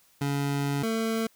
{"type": "tone pair in turn", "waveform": "25% pulse", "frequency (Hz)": [141.3, 224.3], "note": ["C#3", "A3"], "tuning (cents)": [34, 34], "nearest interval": "minor sixth", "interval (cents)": 800, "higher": "second", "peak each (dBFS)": -22, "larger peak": "neither", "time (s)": [[0.21, 0.83], [0.83, 1.27]], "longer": "first", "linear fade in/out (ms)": 5, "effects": ["white hiss -62 dBFS RMS until 1.35 s"]}